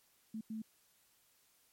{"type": "tone bursts at uneven times", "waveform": "sine", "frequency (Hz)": 220, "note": "A3", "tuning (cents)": 0, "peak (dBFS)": -39, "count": 2, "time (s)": [[0.34, 0.41], [0.5, 0.62]], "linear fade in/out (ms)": 5, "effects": ["white hiss -71 dBFS RMS until 1.72 s", "MP3 64 kbps"]}